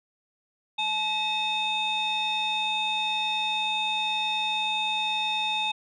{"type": "tone cluster", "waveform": "sine", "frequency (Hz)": [861, 2582, 3648], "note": ["A5", "E7", "A#7"], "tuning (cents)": [-38, -37, -38], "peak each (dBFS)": [-28, -29, -27], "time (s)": [0.78, 5.72], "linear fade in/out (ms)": 10, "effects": ["tanh soft clip ceiling -19 dBFS"]}